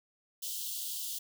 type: high-pass noise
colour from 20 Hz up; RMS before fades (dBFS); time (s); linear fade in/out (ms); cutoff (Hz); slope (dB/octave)
white; -38; 0.42-1.19; 10; 2900; 96
effects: none